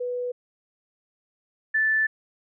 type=tone pair in turn; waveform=sine; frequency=492.7 / 1755.8 Hz; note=B4 / A6; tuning=-4 / -4 cents; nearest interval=octave + minor seventh; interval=2200 cents; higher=second; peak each=-26 / -19 dBFS; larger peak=second; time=0-0.32 / 1.74-2.07 s; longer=second; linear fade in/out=10 ms; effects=none